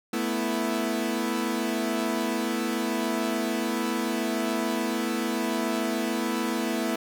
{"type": "chord", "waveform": "sawtooth", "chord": "A suspended second", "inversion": "none", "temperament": "equal", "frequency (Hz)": [220, 246.9, 329.6], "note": ["A3", "B3", "E4"], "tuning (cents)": [0, 0, 0], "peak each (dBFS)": -26, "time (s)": [0.13, 6.96], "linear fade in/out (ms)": 5, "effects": []}